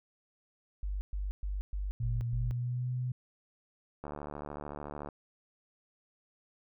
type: tone bursts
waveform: sine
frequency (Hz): 49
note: G1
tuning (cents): 0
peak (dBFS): -32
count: 6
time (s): 0.83-2.51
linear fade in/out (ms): 0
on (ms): 180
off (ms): 120
type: tone with pitch glide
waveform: sine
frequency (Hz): 116.54 to 125.63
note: A#2 to B2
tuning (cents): 0 to +30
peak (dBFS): -31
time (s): 2-3.12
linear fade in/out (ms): 5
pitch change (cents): +130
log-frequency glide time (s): 2.12-2.9
type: click train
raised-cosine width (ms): 1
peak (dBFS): -27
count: 78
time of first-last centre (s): 4.04-5.088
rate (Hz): 73.5
effects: none